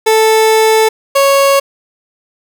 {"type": "tone pair in turn", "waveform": "30% pulse", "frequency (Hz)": [440, 553.1], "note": ["A4", "C#5"], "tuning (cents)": [0, -4], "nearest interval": "major third", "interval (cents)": 396, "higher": "second", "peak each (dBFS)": -4, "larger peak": "neither", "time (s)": [[0.06, 0.89], [1.15, 1.6]], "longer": "first", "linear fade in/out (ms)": 10, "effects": []}